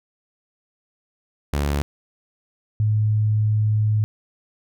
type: tone pair in turn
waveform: sawtooth / sine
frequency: 71.9 / 107.14 Hz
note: D2 / A2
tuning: -36 / -46 cents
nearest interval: perfect fifth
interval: 690 cents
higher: second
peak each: -16 dBFS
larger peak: neither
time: 1.53-1.82 / 2.8-4.04 s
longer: second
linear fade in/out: 0 ms
effects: none